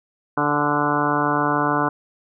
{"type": "harmonic tone with a mistuned harmonic", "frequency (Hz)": 146.83, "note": "D3", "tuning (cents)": 0, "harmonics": [1, 2, 3, 4, 5, 6, 7, 8, 9, 10], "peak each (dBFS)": [-29, -24, -28, -29, -27, -27, -24, -27, -28, -27], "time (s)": [0.37, 1.89], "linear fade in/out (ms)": 5, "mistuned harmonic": 6, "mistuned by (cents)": -18, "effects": []}